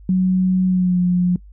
sine tone with pitch glide, 185.4 to 178.77 Hz, F#3 to F3, +4 to +41 cents, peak -13 dBFS, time 0.09-1.36 s, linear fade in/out 2 ms, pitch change -63 cents, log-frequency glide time 0.67-1 s, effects noise-tail reverb RT60 0.1 s tail -22 dB re dry + added 50 Hz sine -39 dBFS peak until 1.52 s

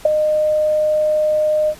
sine tone with ADSR envelope, 612 Hz, D#5, 29 cents flat, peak -5 dBFS, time 0.05-1.75 s, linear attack 6 ms, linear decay 9 ms, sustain -8 dB, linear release 63 ms, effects pink hiss -41 dBFS RMS until 1.79 s + resampled to 32000 Hz

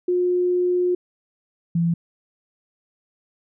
sine tone pair in turn, 358.4 / 168.82 Hz, F4 / E3, +45 / +42 cents, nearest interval octave + minor second, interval 1303 cents, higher first, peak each -17 dBFS, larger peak neither, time 0.08-0.95 / 1.75-1.94 s, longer first, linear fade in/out 5 ms, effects none

